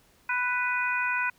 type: harmonic tone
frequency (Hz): 495.3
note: B4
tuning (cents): +5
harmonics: 2 / 3 / 4 / 5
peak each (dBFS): -31 / -28 / -35 / -30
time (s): 0.29-1.3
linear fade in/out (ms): 5
effects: pink hiss -62 dBFS RMS until 1.38 s